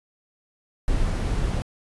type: noise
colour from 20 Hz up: brown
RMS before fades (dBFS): -23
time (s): 0.88-1.62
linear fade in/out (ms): 0
effects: resampled to 24000 Hz